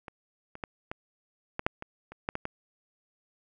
clicks, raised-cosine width 0.5 ms, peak -26 / -28 / -19 / -20 / -16 / -9 / -23 / -29 / -14 / -17 / -18 dBFS, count 11, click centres 0.082 / 0.554 / 0.638 / 0.915 / 1.594 / 1.665 / 1.824 / 2.12 / 2.289 / 2.354 / 2.454 s, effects none

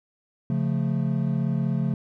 triangle chord, Db augmented, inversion none, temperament equal, 138.59 / 174.61 / 220 Hz, Db3 / F3 / A3, 0 / 0 / 0 cents, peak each -23 / -25 / -26 dBFS, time 0.5-1.94 s, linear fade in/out 2 ms, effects none

